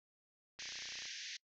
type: band-pass noise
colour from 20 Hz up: white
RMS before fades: -47 dBFS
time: 0.59-1.37 s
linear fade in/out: 5 ms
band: 1600 to 6400 Hz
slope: 96 dB/octave
type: click train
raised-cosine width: 0.3 ms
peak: -38 dBFS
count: 15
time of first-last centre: 0.59-1.055 s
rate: 30.1 Hz
effects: noise-tail reverb RT60 0.1 s tail -26 dB re dry